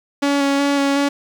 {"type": "tone with vibrato", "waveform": "sawtooth", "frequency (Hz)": 280.7, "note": "C#4", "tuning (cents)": 22, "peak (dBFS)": -11, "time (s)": [0.22, 1.09], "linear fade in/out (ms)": 10, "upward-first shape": "square", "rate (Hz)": 2.7, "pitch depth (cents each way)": 13, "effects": ["low-pass 7000 Hz 12 dB/octave", "7-bit"]}